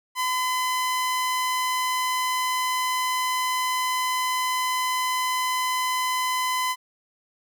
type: tone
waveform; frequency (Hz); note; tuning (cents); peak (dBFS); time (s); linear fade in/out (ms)
sawtooth; 1015; B5; +47; -19; 0.15-6.76; 50
effects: none